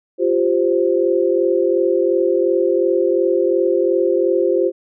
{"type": "chord", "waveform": "sine", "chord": "F suspended second", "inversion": "none", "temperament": "equal", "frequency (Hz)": [349.2, 392, 523.3], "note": ["F4", "G4", "C5"], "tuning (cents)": [0, 0, 0], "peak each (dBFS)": [-17, -18, -18], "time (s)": [0.18, 4.72], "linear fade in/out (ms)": 50, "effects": []}